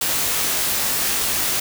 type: noise with comb filter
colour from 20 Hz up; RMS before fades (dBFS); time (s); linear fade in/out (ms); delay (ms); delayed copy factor
white; -21; 0.01-1.6; 5; 19; +0.6
effects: none